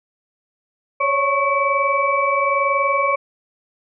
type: tone cluster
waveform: sine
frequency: 547 / 568 / 1102 / 2299 Hz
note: C#5 / C#5 / C#6 / D7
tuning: -23 / +42 / -11 / -37 cents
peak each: -24 / -23 / -18 / -22 dBFS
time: 1-3.16 s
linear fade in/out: 10 ms
effects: none